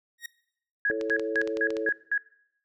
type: tone with exponential growth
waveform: sawtooth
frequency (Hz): 1876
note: A#6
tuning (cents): +11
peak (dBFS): -28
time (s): 0.18-0.26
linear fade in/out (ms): 5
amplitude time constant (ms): 16
type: tone bursts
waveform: sine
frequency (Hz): 1661.2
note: G#6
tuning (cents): 0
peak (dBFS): -22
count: 6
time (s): 0.85-2.178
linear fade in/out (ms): 2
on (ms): 63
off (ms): 190
type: chord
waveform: sine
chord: A major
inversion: second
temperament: equal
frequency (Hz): 329.6 / 440 / 554.4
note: E4 / A4 / C#5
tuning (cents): 0 / 0 / 0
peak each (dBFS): -34 / -29 / -34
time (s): 0.9-1.89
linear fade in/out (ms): 0
type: clicks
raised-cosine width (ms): 0.2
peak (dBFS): -21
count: 9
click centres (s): 1.012 / 1.098 / 1.196 / 1.357 / 1.415 / 1.475 / 1.571 / 1.705 / 1.768
effects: noise-tail reverb RT60 0.7 s tail -20 dB re dry